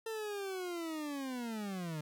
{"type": "linear sweep", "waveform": "40% pulse", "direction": "down", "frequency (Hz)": [451.9, 148.1], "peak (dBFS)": -37, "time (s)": [0.06, 2.01], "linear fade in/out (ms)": 5, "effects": ["13-bit"]}